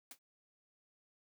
white noise with exponential decay, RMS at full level -45 dBFS, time 0.11-0.19 s, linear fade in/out 2 ms, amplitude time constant 16 ms, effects high-pass 150 Hz 12 dB/octave

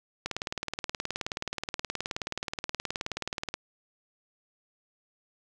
click train, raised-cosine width 0.2 ms, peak -14 dBFS, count 63, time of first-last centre 0.26-3.54 s, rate 18.9 Hz, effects none

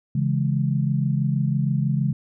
sine chord, C# minor, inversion none, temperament equal, 138.59 / 164.81 / 207.7 Hz, C#3 / E3 / G#3, 0 / 0 / 0 cents, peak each -21 / -25 / -26 dBFS, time 0.15-2.13 s, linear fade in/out 5 ms, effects none

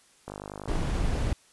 click train, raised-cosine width 1 ms, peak -23 dBFS, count 25, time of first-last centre 0.28-0.756 s, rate 50.4 Hz
brown noise, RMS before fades -27 dBFS, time 0.68-1.33 s, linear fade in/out 2 ms
effects white hiss -60 dBFS RMS until 1.52 s + resampled to 24000 Hz

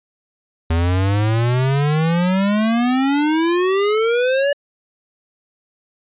square exponential sweep, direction up, 81 to 580 Hz, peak -15 dBFS, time 0.7-4.53 s, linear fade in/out 5 ms, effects resampled to 8000 Hz

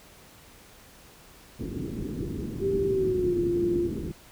white low-pass noise, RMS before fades -33 dBFS, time 1.59-4.12 s, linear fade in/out 10 ms, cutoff 390 Hz, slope 48 dB/octave
sine tone with pitch glide, 392 to 347.2 Hz, G4 to F4, 0 to -10 cents, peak -23 dBFS, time 2.6-3.9 s, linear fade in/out 50 ms, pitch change -210 cents, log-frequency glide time 2.87-3.4 s
effects pink hiss -52 dBFS RMS until 4.31 s

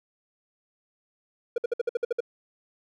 triangle tone bursts, 475.7 Hz, A#4, 35 cents sharp, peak -20 dBFS, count 9, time 1.56-2.205 s, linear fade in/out 5 ms, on 21 ms, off 57 ms, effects none

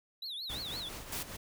triangle tone with vibrato, 3844 Hz, B7, 48 cents flat, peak -37 dBFS, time 0.22-0.89 s, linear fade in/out 5 ms, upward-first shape triangle, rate 5.8 Hz, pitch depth 250 cents each way
pink noise with tremolo, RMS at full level -42 dBFS, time 0.49-1.37 s, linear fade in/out 10 ms, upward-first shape triangle, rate 4.9 Hz, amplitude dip 60%
white noise, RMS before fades -39 dBFS, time 1.12-1.23 s, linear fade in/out 5 ms
effects none

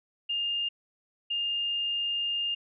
sine tone pair in turn, 2817 / 2817 Hz, F7 / F7, +14 / +14 cents, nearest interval unison, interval 0 cents, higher neither, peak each -27 dBFS, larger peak neither, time 0.29-0.69 / 1.3-2.55 s, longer second, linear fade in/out 10 ms, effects none

